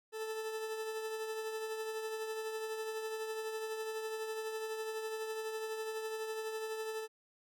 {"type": "tone with tremolo", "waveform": "40% pulse", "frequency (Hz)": 439.3, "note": "A4", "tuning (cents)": -3, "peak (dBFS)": -35, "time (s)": [0.12, 7.08], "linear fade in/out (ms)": 50, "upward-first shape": "triangle", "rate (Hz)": 12, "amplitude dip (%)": 45, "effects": []}